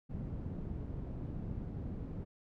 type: low-pass noise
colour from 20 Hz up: white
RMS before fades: -41 dBFS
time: 0.09-2.25 s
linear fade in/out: 20 ms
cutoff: 160 Hz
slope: 12 dB/octave
effects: none